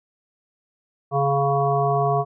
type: harmonic tone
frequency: 139.8 Hz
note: C#3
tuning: 15 cents sharp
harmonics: 1 / 3 / 5 / 7 / 8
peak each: -23 / -24 / -21 / -31 / -26 dBFS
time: 1.11-2.25 s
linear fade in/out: 50 ms
effects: none